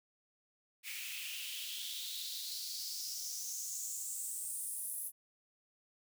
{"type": "noise with high-pass filter sweep", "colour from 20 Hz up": "white", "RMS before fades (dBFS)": -42, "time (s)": [0.83, 5.12], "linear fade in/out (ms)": 50, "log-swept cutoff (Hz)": [2300, 11000], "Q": 4.7, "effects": []}